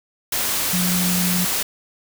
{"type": "tone in noise", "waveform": "sine", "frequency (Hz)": 180, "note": "F#3", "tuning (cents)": -47, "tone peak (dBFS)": -20, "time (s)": [0.73, 1.45], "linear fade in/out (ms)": 5, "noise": "white", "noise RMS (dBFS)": -22, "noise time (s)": [0.32, 1.63], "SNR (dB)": -1, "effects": []}